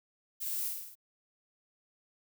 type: noise with echo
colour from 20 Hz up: violet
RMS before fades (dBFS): -37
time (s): 0.4-0.7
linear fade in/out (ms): 20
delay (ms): 51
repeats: 5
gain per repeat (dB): -3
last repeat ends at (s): 0.955
effects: none